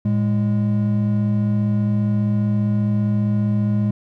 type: tone pair together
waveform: triangle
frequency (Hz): 111.38 / 206.4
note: A2 / G#3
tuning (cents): +22 / -10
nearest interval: major seventh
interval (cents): 1068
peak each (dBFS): -17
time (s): 0.05-3.91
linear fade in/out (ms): 5
effects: none